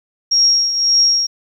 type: tone with tremolo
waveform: sine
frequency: 5588 Hz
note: F8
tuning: in tune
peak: -8 dBFS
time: 0.31-1.27 s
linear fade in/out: 10 ms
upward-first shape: triangle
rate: 1.8 Hz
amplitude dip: 65%
effects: 8-bit